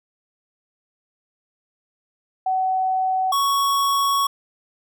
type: tone pair in turn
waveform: sine / square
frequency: 753 / 1112.7 Hz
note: F#5 / C#6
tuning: +30 / +6 cents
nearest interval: perfect fifth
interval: 676 cents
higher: second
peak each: -18 dBFS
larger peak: neither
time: 2.46-3.32 / 3.32-4.27 s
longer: second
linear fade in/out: 5 ms
effects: none